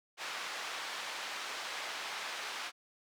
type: band-pass noise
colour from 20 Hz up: pink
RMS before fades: -41 dBFS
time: 0.17-2.72 s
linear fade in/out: 50 ms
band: 920 to 4900 Hz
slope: 12 dB/octave
effects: none